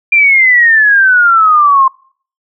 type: exponential sweep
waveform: sine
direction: down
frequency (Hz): 2398 to 1050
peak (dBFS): -4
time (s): 0.12-1.88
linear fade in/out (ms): 5
effects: noise-tail reverb RT60 0.5 s tail -25 dB re dry